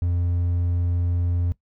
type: tone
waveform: triangle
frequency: 87.31 Hz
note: F2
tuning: in tune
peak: -18 dBFS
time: 0.02-1.52 s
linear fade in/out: 0 ms
effects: noise-tail reverb RT60 0.1 s tail -18 dB re dry